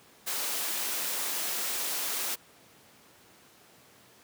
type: high-pass noise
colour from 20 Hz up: white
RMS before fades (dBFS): -32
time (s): 0.26-2.36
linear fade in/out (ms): 20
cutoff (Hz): 270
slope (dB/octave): 12
effects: pink hiss -57 dBFS RMS until 4.23 s + high-pass 150 Hz 12 dB/octave